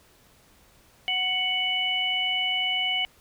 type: harmonic tone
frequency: 742 Hz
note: F#5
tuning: 5 cents sharp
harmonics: 1 / 3 / 4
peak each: -34 / -28 / -25 dBFS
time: 1.08-3.05 s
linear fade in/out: 0 ms
effects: pink hiss -58 dBFS RMS until 3.2 s